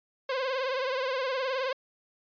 sawtooth tone with vibrato, 523.3 Hz, C5, in tune, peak -24 dBFS, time 0.29-1.73 s, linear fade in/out 5 ms, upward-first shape triangle, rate 19 Hz, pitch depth 97 cents each way, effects resampled to 11025 Hz

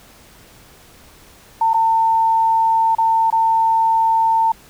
sine tone with dropouts, 900 Hz, A5, 39 cents sharp, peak -12 dBFS, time 1.61-4.52 s, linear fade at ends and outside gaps 5 ms, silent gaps 1.734-1.742 / 2.951-2.983 / 3.303-3.325 s, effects pink hiss -46 dBFS RMS until 4.69 s

